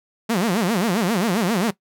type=tone with vibrato; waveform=sawtooth; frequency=201.9 Hz; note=G#3; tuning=49 cents flat; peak=-14 dBFS; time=0.29-1.71 s; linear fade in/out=10 ms; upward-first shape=sine; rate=7.5 Hz; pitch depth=280 cents each way; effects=noise-tail reverb RT60 0.1 s tail -18 dB re dry